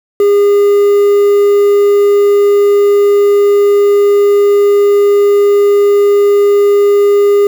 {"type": "tone with quantisation", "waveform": "triangle", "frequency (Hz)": 406.6, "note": "G#4", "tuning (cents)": -37, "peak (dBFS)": -3, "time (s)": [0.2, 7.47], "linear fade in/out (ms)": 2, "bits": 5, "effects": []}